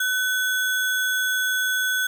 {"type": "tone with sample-and-hold", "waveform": "sine", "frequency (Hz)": 1507, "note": "F#6", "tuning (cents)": 31, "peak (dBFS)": -20, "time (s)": [0, 2.07], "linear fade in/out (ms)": 5, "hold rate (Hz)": 4900, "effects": []}